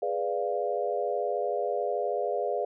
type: chord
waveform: sine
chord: G# diminished seventh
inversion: none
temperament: equal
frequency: 415.3 / 493.9 / 587.3 / 698.5 Hz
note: G#4 / B4 / D5 / F5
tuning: 0 / 0 / 0 / 0 cents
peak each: -32 dBFS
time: 0.02-2.65 s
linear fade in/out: 5 ms
effects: none